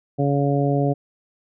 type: harmonic tone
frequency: 141.2 Hz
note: C#3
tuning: 32 cents sharp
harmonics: 1 / 2 / 3 / 4 / 5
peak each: -20 / -23 / -25 / -26 / -27 dBFS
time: 0.18-0.94 s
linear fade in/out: 20 ms
effects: none